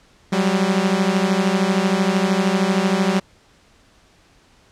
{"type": "beating tone pair", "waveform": "sawtooth", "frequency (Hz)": [185, 198], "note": ["F#3", "G3"], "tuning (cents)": [0, 18], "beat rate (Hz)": 13, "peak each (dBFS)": -15, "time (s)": [0.32, 3.2], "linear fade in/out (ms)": 10, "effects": ["pink hiss -54 dBFS RMS until 4.71 s", "low-pass 7000 Hz 12 dB/octave"]}